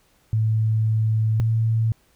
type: tone pair in turn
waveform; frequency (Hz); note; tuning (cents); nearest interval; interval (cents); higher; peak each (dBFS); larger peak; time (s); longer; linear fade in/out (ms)
sine; 110 / 112.51; A2 / A2; 0 / +39; unison; 39; second; -17; neither; 0.33-1.4 / 1.4-1.92; first; 0
effects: pink hiss -61 dBFS RMS until 2.15 s